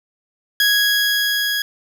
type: tone with level ramp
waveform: 20% pulse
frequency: 1660 Hz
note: G#6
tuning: 1 cent flat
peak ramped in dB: -8 to -14 dBFS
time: 0.6-1.62 s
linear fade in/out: 2 ms
effects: none